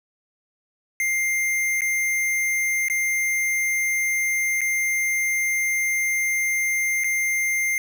square tone with dropouts, 2100 Hz, C7, 6 cents sharp, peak -21 dBFS, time 1-7.78 s, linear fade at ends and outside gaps 1 ms, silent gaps 1.808-1.818 / 2.884-2.899 / 4.608-4.615 / 7.037-7.043 s, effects none

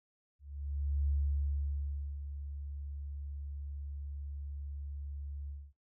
sine tone with ADSR envelope, 71.1 Hz, C#2, 45 cents sharp, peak -28 dBFS, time 0.39-5.73 s, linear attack 690 ms, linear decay 1100 ms, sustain -11 dB, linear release 240 ms, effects noise-tail reverb RT60 0.2 s tail -22 dB re dry

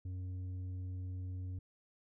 triangle tone with tanh clipping, 92 Hz, F#2, 9 cents flat, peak -40 dBFS, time 0.05-1.59 s, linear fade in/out 5 ms, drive 10 dB, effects none

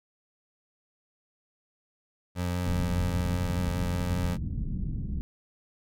25% pulse tone with vibrato, 88.8 Hz, F2, 29 cents sharp, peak -24 dBFS, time 2.35-4.38 s, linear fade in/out 50 ms, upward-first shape square, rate 5 Hz, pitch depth 10 cents each way
pink low-pass noise, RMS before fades -32 dBFS, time 2.66-5.21 s, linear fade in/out 0 ms, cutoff 220 Hz, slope 24 dB/octave
effects none

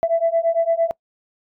sine beating tone pair, 661 / 669.8 Hz, E5 / E5, +5 / +27 cents, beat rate 8.8 Hz, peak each -18 dBFS, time 0.03-0.91 s, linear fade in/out 0 ms, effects noise-tail reverb RT60 0.1 s tail -24 dB re dry + tanh soft clip ceiling -9 dBFS

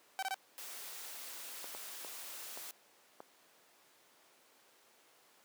sawtooth tone bursts, 769 Hz, G5, 33 cents flat, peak -31 dBFS, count 3, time 0.19-0.343 s, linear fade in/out 0 ms, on 35 ms, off 24 ms
white noise, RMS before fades -47 dBFS, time 0.58-2.71 s, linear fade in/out 0 ms
clicks, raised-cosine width 1 ms, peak -31 dBFS, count 5, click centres 1.643 / 1.749 / 2.048 / 2.574 / 3.204 s
effects pink hiss -65 dBFS RMS until 5.44 s + high-pass 400 Hz 12 dB/octave

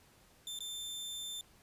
sawtooth tone with dropouts, 3560 Hz, A7, 20 cents sharp, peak -37 dBFS, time 0.47-1.41 s, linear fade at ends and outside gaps 1 ms, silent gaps 0.589-0.605 s, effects pink hiss -64 dBFS RMS until 1.62 s + resampled to 32000 Hz

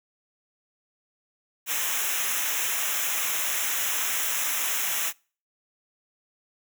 white noise with comb filter, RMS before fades -27 dBFS, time 1.66-5.13 s, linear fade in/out 50 ms, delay 0.22 ms, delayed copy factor -0.9, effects noise-tail reverb RT60 0.4 s tail -26 dB re dry

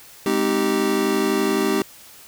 square chord, Ab major seventh, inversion none, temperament just, 207.7 / 259.6 / 311.5 / 389.3 Hz, Ab3 / C4 / Eb4 / G4, 0 / -13 / +2 / -12 cents, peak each -26 / -26 / -25 / -22 dBFS, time 0.26-1.82 s, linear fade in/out 2 ms, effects white hiss -45 dBFS RMS until 2.27 s

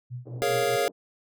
sine tone with tremolo, 123.47 Hz, B2, in tune, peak -31 dBFS, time 0.1-0.77 s, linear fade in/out 20 ms, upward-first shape triangle, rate 4.9 Hz, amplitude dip 95%
pink band-pass noise, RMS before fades -46 dBFS, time 0.25-0.92 s, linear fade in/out 20 ms, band 220 to 580 Hz, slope 24 dB/octave
square chord, Bb minor seventh, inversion third, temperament equal, 415.3 / 466.2 / 554.4 / 698.5 Hz, Ab4 / Bb4 / Db5 / F5, 0 / 0 / 0 / 0 cents, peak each -29 dBFS, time 0.42-0.88 s, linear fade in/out 0 ms
effects none

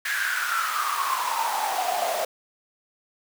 pink noise with high-pass filter sweep, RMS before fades -26 dBFS, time 0.05-2.25 s, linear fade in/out 5 ms, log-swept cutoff 1700 to 630 Hz, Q 9.3, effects none

